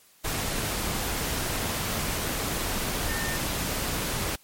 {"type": "tone in noise", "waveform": "sine", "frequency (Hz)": 1812, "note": "A#6", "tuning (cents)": -50, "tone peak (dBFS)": -33, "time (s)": [3.08, 3.37], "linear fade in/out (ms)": 10, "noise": "pink", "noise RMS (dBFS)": -29, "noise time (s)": [0.24, 4.36], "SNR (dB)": -7, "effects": ["white hiss -58 dBFS RMS until 4.43 s", "MP3 64 kbps"]}